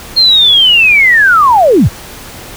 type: linear sweep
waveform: sine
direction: down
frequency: 4253 to 51 Hz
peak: -3 dBFS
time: 0.16-1.89 s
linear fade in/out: 20 ms
effects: pink hiss -29 dBFS RMS until 2.56 s